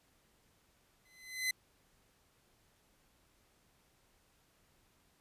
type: tone with exponential growth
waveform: sawtooth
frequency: 2033 Hz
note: B6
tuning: 50 cents sharp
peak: -26 dBFS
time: 1.05-1.51 s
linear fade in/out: 5 ms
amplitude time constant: 100 ms
effects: pink hiss -71 dBFS RMS until 5.2 s + resampled to 32000 Hz